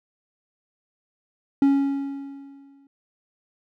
triangle tone with exponential decay, 277.2 Hz, C#4, in tune, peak -11 dBFS, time 1.62-2.87 s, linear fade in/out 2 ms, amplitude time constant 270 ms, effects none

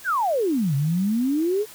sine exponential two-way sweep, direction down then up, 1700 to 134.2 to 441.8 Hz, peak -19 dBFS, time 0.04-1.66 s, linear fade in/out 50 ms, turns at 0.75 s, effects white hiss -44 dBFS RMS until 1.74 s

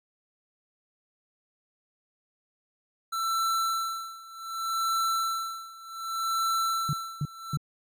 square tone with tremolo, 1337 Hz, E6, 24 cents sharp, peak -25 dBFS, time 3.12-7.57 s, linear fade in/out 10 ms, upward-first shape sine, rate 0.66 Hz, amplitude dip 90%
sine tone bursts, 146.83 Hz, D3, in tune, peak -25 dBFS, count 3, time 6.89-7.573 s, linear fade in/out 2 ms, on 41 ms, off 280 ms
effects none

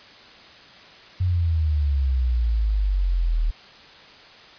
sine exponential sweep, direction down, 92.5 to 38.44 Hz, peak -18 dBFS, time 1.2-3.51 s, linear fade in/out 10 ms, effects white hiss -46 dBFS RMS until 4.58 s + resampled to 11025 Hz

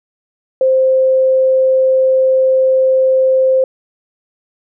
sine tone, 523.3 Hz, C5, in tune, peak -8 dBFS, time 0.61-3.64 s, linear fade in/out 2 ms, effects none

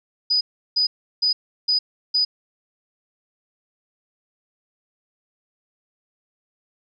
sine tone bursts, 4966 Hz, D#8, 4 cents flat, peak -16 dBFS, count 5, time 0.3-2.25 s, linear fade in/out 10 ms, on 110 ms, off 350 ms, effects none

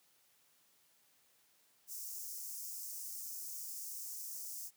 white high-pass noise, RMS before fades -45 dBFS, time 1.87-4.71 s, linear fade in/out 50 ms, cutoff 5300 Hz, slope 48 dB/octave, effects white hiss -71 dBFS RMS until 4.76 s + high-pass 100 Hz 12 dB/octave

